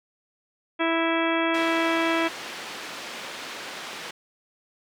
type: harmonic tone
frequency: 329.6 Hz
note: E4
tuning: in tune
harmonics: 1 / 2 / 3 / 4 / 5 / 6 / 7 / 8 / 10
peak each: -25 / -28 / -30 / -31 / -32 / -33 / -33 / -34 / -35 dBFS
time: 0.79-2.29 s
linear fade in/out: 20 ms
type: band-pass noise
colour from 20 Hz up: white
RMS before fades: -37 dBFS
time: 1.54-4.11 s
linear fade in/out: 5 ms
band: 230 to 3400 Hz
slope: 12 dB/octave
effects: none